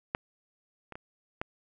clicks, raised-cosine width 0.5 ms, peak -13 / -28 / -26 / -17 dBFS, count 4, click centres 0.149 / 0.923 / 0.955 / 1.415 s, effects none

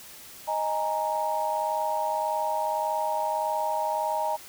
sine chord, D# suspended fourth, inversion none, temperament equal, 622.3 / 830.6 / 932.3 Hz, D#5 / G#5 / A#5, 0 / 0 / 0 cents, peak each -30 / -30 / -28 dBFS, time 0.47-4.37 s, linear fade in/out 20 ms, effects white hiss -46 dBFS RMS until 4.48 s

